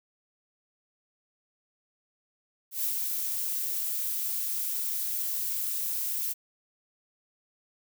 violet noise with ADSR envelope, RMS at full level -28 dBFS, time 2.71-6.34 s, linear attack 130 ms, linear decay 85 ms, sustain -3 dB, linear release 24 ms, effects none

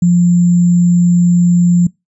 sine tone with sample-and-hold, 174.61 Hz, F3, in tune, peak -6 dBFS, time 0.02-1.87 s, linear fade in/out 5 ms, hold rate 7350 Hz, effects noise-tail reverb RT60 0.2 s tail -24 dB re dry + resampled to 22050 Hz

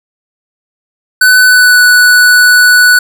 square tone with pitch glide, 1502 to 1481.3 Hz, F#6 to F#6, +26 to +2 cents, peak -3 dBFS, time 1.21-2.99 s, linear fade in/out 5 ms, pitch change -24 cents, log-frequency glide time 1.43-1.81 s, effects none

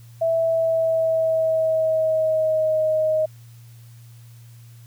sine tone with pitch glide, 658 to 625.4 Hz, E5 to D#5, -3 to +9 cents, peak -17 dBFS, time 0.21-3.26 s, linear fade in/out 10 ms, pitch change -88 cents, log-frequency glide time 0.35-2.81 s, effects added 117 Hz sine -42 dBFS peak until 4.86 s + white hiss -56 dBFS RMS until 4.86 s

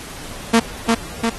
sawtooth tone with echo, 229.2 Hz, A#3, 29 cents flat, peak -6 dBFS, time 0.53-0.6 s, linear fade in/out 10 ms, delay 350 ms, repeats 2, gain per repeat -3 dB, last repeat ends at 1.3 s, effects pink hiss -34 dBFS RMS until 1.38 s + AAC 32 kbps

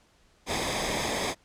pink noise with comb filter, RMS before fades -29 dBFS, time 0.46-1.35 s, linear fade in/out 50 ms, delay 0.7 ms, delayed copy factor -0.65, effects pink hiss -63 dBFS RMS until 1.44 s + low-pass 8000 Hz 12 dB/octave

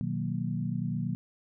sine chord, B major seventh, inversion none, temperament equal, 123.47 / 155.56 / 185 / 233.1 Hz, B2 / D#3 / F#3 / A#3, 0 / 0 / 0 / 0 cents, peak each -34 / -34 / -34 / -36 dBFS, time 0.01-1.15 s, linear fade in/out 0 ms, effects none

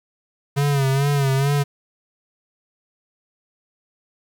square tone with vibrato, 138.9 Hz, C#3, 4 cents sharp, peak -17 dBFS, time 0.56-1.64 s, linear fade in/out 20 ms, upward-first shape sine, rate 2.3 Hz, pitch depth 66 cents each way, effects 8-bit

